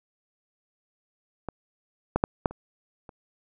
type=clicks; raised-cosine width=1 ms; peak=-18 / -8 / -6 / -7 / -27 / -29 dBFS; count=6; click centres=1.487 / 2.16 / 2.239 / 2.458 / 2.51 / 3.092 s; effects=none